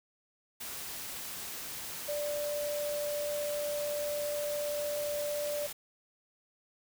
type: tone in noise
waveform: sine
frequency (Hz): 587.3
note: D5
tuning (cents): 0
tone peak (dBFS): -32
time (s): 2.08-5.67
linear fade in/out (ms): 10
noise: white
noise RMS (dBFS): -41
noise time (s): 0.6-5.73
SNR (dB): +6
effects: none